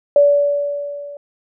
sine tone with level ramp, 575 Hz, D5, 37 cents flat, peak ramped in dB -6 to -30 dBFS, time 0.16-1.17 s, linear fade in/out 2 ms, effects none

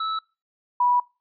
square / sine tone pair in turn, 1307 / 979.1 Hz, E6 / B5, -15 / -15 cents, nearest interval perfect fourth, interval 500 cents, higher first, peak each -25 / -17 dBFS, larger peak second, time 0-0.19 / 0.8-1 s, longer second, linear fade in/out 5 ms, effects noise-tail reverb RT60 0.3 s tail -23 dB re dry + resampled to 11025 Hz

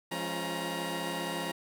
15% pulse tone cluster, 172.5 / 207.8 / 274.2 / 352.1 / 944 Hz, F3 / G#3 / C#4 / F4 / A#5, -21 / +1 / -19 / +14 / +22 cents, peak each -31 / -36 / -33 / -40 / -31 dBFS, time 0.11-1.52 s, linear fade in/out 10 ms, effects none

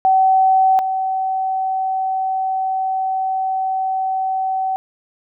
sine tone pair in turn, 761 / 761 Hz, F#5 / F#5, +48 / +48 cents, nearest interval unison, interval 0 cents, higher neither, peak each -10 / -17 dBFS, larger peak first, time 0.05-0.79 / 0.79-4.76 s, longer second, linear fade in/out 0 ms, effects none

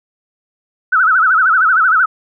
sine tone with vibrato, 1397 Hz, F6, in tune, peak -8 dBFS, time 0.92-2.06 s, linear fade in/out 10 ms, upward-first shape sine, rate 13 Hz, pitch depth 170 cents each way, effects none

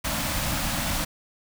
pink band-stop noise, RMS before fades -27 dBFS, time 0.04-1.05 s, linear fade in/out 10 ms, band 320 to 520 Hz, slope 96 dB/octave, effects none

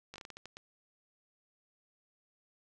slowing click train, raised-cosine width 0.2 ms, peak -29 dBFS, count 9, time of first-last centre 0.14-0.569 s, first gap 18 ms, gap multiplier 1.3, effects none

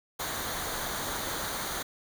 pink noise with comb filter, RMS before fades -34 dBFS, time 0.19-1.83 s, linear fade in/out 10 ms, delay 0.38 ms, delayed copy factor -0.6, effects none

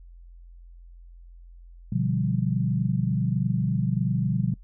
sine chord, G dominant seventh, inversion first, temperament equal, 123.47 / 146.83 / 174.61 / 196 Hz, B2 / D3 / F3 / G3, 0 / 0 / 0 / 0 cents, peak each -26 / -28 / -27 / -29 dBFS, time 1.92-4.54 s, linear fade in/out 5 ms, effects noise-tail reverb RT60 0.1 s tail -22 dB re dry + added 43 Hz sine -44 dBFS peak until 4.63 s

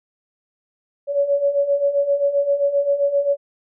sine beating tone pair, 560 / 567.6 Hz, C#5 / C#5, +18 / +41 cents, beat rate 7.6 Hz, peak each -22 / -17 dBFS, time 1.07-3.37 s, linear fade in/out 50 ms, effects none

